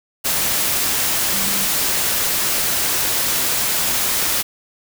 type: tone in noise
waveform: sine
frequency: 196 Hz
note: G3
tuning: in tune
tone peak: -30 dBFS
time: 1.32-1.66 s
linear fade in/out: 20 ms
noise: white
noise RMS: -19 dBFS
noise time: 0.24-4.43 s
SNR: -14 dB
effects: none